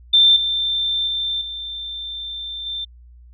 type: tone with level steps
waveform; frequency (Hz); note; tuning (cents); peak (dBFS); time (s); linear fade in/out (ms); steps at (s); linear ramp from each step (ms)
sine; 3569; A7; +24; -9 / -18 / -20 / -27 / -24; 0.13-2.85; 10; 0.36 / 1.07 / 1.41 / 2.66; 5
effects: added 60 Hz sine -42 dBFS peak until 3.33 s